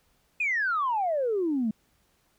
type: exponential sweep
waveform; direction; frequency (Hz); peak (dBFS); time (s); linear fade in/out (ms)
sine; down; 2547 to 207.7; -23; 0.4-1.71; 5
effects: tanh soft clip ceiling -19 dBFS + pink hiss -68 dBFS RMS until 2.38 s